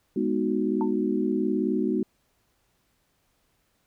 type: chord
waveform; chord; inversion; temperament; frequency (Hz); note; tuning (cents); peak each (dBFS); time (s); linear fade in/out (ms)
sine; G# minor seventh; none; equal; 207.7 / 246.9 / 311.1 / 370; G#3 / B3 / D#4 / F#4; 0 / 0 / 0 / 0; -28; 0.16-2.03; 5
type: tone with exponential decay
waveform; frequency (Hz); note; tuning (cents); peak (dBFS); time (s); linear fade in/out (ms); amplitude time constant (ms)
sine; 896; A5; +31; -25; 0.81-0.94; 1; 27
effects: pink hiss -70 dBFS RMS until 3.86 s